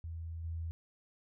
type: tone with level steps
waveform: sine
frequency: 82.41 Hz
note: E2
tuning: in tune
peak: -39 / -36 dBFS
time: 0.04-0.71 s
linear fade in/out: 0 ms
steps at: 0.44 s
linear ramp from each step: 5 ms
effects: none